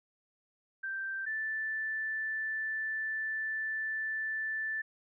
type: tone pair in turn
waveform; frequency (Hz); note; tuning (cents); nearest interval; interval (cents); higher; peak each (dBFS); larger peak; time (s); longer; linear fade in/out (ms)
sine; 1568 / 1760; G6 / A6; 0 / 0; major second; 200; second; -34 / -32; second; 0.83-1.26 / 1.26-4.82; second; 10
effects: none